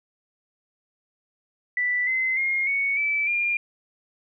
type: tone with pitch steps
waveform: sine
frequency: 1975.5 / 2055 / 2137 / 2223 / 2312 / 2404 Hz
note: B6 / C7 / C7 / C#7 / D7 / D7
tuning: 0 / -32 / +36 / +4 / -28 / +40 cents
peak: -21 dBFS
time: 1.77-3.57 s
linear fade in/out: 2 ms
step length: 300 ms
effects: none